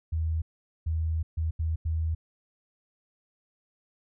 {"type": "tone bursts at uneven times", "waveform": "sine", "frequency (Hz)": 80.4, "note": "E2", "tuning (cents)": -43, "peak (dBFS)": -25, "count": 5, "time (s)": [[0.12, 0.42], [0.86, 1.23], [1.37, 1.51], [1.59, 1.76], [1.85, 2.15]], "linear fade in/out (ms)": 10, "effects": []}